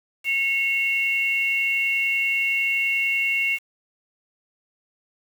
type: tone pair together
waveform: sine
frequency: 2186 / 2755 Hz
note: C#7 / F7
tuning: -25 / -24 cents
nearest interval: major third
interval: 401 cents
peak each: -22 / -23 dBFS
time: 0.24-3.59 s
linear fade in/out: 50 ms
effects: 7-bit